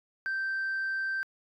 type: tone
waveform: sine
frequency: 1562 Hz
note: G6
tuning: 7 cents flat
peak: -27 dBFS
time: 0.26-1.23 s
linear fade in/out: 0 ms
effects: tanh soft clip ceiling -27 dBFS